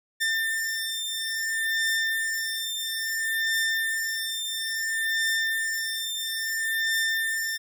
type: beating tone pair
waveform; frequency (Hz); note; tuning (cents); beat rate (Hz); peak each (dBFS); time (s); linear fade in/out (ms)
sawtooth; 1795 / 1795.59; A6 / A6; +34 / +35; 0.59; -25; 0.2-7.58; 20
effects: none